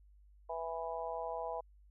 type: harmonic tone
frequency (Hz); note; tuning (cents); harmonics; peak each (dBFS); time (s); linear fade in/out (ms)
164.81; E3; 0; 3 / 4 / 5 / 6; -43 / -41 / -43 / -44; 0.49-1.61; 10
effects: added 50 Hz sine -59 dBFS peak until 1.9 s